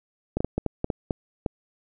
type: clicks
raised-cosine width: 2 ms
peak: -11 dBFS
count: 9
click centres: 0.37 / 0.405 / 0.446 / 0.58 / 0.663 / 0.844 / 0.902 / 1.108 / 1.462 s
effects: none